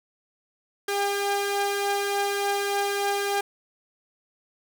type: tone pair together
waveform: sawtooth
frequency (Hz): 402.7 / 802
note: G4 / G5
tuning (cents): +47 / +39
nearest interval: octave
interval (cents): 1192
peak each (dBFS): -22 / -24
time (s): 0.88-3.41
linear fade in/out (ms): 5
effects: none